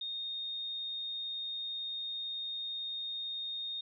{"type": "tone", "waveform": "sine", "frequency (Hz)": 3691, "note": "A#7", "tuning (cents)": -18, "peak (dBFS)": -36, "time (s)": [0.01, 3.81], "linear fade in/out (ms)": 5, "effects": []}